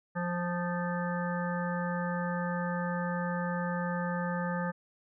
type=harmonic tone with a mistuned harmonic; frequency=175.7 Hz; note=F3; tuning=11 cents sharp; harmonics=1 / 3 / 5 / 7 / 9 / 10; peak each=-32 / -37 / -39 / -40 / -42 / -42 dBFS; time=0.15-4.72 s; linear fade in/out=20 ms; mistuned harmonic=9; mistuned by=-26 cents; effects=none